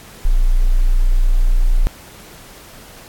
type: tone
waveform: sine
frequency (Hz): 29.78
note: A#0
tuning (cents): +38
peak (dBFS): -9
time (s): 0.25-1.87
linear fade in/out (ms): 0
effects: pink hiss -40 dBFS RMS until 3.08 s + AAC 64 kbps